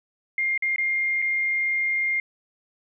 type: tone with dropouts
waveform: sine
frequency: 2117 Hz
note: C7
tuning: 20 cents sharp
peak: -21 dBFS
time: 0.38-2.2 s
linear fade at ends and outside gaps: 2 ms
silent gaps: 0.577-0.623 / 0.761-0.782 / 1.219-1.223 s
effects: none